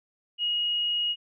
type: tone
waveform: sine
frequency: 2884 Hz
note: F#7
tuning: 45 cents flat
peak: -24 dBFS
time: 0.38-1.16 s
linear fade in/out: 50 ms
effects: none